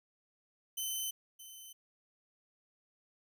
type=tone with echo; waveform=10% pulse; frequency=3055 Hz; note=G7; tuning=45 cents flat; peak=-27 dBFS; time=0.77-1.11 s; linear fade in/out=10 ms; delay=620 ms; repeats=1; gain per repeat=-14 dB; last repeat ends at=1.73 s; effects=none